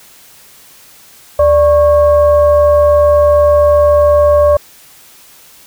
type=tone with frequency modulation; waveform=sine; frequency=587.3 Hz; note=D5; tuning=in tune; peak=-5 dBFS; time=1.39-4.57 s; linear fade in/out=5 ms; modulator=513 Hz; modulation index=0.53; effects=white hiss -41 dBFS RMS until 5.66 s